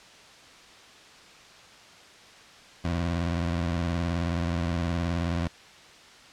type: tone with vibrato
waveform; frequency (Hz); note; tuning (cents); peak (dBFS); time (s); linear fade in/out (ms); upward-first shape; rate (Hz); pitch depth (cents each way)
20% pulse; 85.2; F2; -42; -21; 2.84-5.48; 10; sine; 19; 93
effects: white hiss -50 dBFS RMS until 6.32 s + low-pass 5000 Hz 12 dB/octave